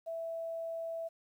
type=tone with quantisation; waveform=sine; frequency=660 Hz; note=E5; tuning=2 cents sharp; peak=-36 dBFS; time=0.06-1.09 s; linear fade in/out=20 ms; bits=11; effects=none